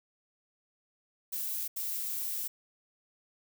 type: noise bursts at uneven times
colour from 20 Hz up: violet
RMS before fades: -35 dBFS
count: 2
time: 1.32-1.68 / 1.76-2.48 s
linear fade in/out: 10 ms
effects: none